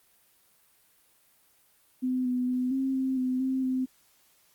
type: tone with pitch steps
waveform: sine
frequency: 255 / 249.7 / 252.1 / 266.4 / 263 / 255.3 / 262.5 / 258.1 Hz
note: C4 / B3 / B3 / C4 / C4 / C4 / C4 / C4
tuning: -44 / +19 / +36 / +31 / +9 / -42 / +6 / -23 cents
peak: -25 dBFS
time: 2.02-3.86 s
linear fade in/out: 20 ms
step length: 230 ms
effects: white hiss -64 dBFS RMS until 4.54 s + Opus 32 kbps

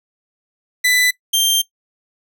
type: tone pair in turn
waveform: sawtooth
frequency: 1994 / 3165 Hz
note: B6 / G7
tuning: +16 / +16 cents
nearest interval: minor sixth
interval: 800 cents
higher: second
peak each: -9 dBFS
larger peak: neither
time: 0.84-1.11 / 1.33-1.62 s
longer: second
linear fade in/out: 10 ms
effects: noise-tail reverb RT60 0.1 s tail -19 dB re dry

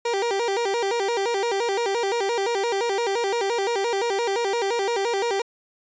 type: tone with vibrato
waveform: 30% pulse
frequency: 430.7 Hz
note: A4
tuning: 37 cents flat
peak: -19 dBFS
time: 0.05-5.42 s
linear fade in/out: 5 ms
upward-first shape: square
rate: 5.8 Hz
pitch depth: 160 cents each way
effects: resampled to 16000 Hz

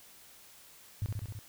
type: tone with echo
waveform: sine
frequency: 103.83 Hz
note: G#2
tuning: in tune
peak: -29 dBFS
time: 1.02-1.06 s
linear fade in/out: 0 ms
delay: 66 ms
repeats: 5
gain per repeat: -2 dB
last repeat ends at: 1.39 s
effects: white hiss -56 dBFS RMS until 1.48 s

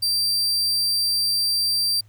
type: tone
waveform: 40% pulse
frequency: 4699 Hz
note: D8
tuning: in tune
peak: -18 dBFS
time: 0.02-2.01 s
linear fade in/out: 10 ms
effects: added 106 Hz sine -48 dBFS peak until 2.08 s + pink hiss -63 dBFS RMS until 2.08 s

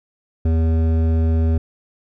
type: tone with hard clipping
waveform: sine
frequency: 81.1 Hz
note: E2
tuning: 28 cents flat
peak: -16 dBFS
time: 0.45-1.58 s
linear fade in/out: 5 ms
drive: 12 dB
effects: none

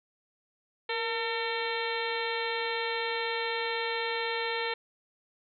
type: harmonic tone with a mistuned harmonic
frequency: 452 Hz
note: A4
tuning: 47 cents sharp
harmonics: 1 / 2 / 3 / 4 / 5 / 6 / 7 / 8 / 9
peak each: -34 / -36 / -41 / -37 / -37 / -42 / -41 / -42 / -41 dBFS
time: 0.89-4.74 s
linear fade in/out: 5 ms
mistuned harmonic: 1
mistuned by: +53 cents
effects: none

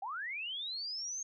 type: linear sweep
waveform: sine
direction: up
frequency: 728 to 6490 Hz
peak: -37 dBFS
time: 0.02-1.23 s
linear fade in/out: 5 ms
effects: none

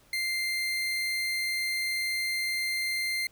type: tone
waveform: 30% pulse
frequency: 2093 Hz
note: C7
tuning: in tune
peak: -25 dBFS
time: 0.13-3.27 s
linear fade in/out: 2 ms
effects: pink hiss -61 dBFS RMS until 3.31 s

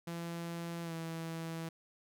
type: tone with pitch glide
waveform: sawtooth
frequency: 169.2 to 164.1 Hz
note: E3 to E3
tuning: +45 to -8 cents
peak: -35 dBFS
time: 0.07-1.69 s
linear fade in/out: 5 ms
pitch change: -53 cents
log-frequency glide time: 0.83-0.93 s
effects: none

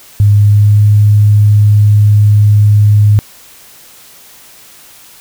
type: tone with pitch glide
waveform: sine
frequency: 102.7 to 104.25 Hz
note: G#2 to G#2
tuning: -19 to +7 cents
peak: -3 dBFS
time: 0.2-3.19 s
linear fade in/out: 0 ms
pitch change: +26 cents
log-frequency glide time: 0.32-0.81 s
effects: white hiss -38 dBFS RMS until 5.2 s

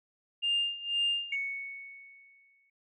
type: tone with tremolo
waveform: sine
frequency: 2807 Hz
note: F7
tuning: 8 cents sharp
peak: -24 dBFS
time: 0.42-1.36 s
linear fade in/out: 20 ms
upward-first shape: sine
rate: 2 Hz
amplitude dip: 85%
type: tone with exponential decay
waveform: sine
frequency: 2217 Hz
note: C#7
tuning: in tune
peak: -28 dBFS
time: 1.32-2.7 s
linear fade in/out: 5 ms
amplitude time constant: 300 ms
effects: tanh soft clip ceiling -21 dBFS

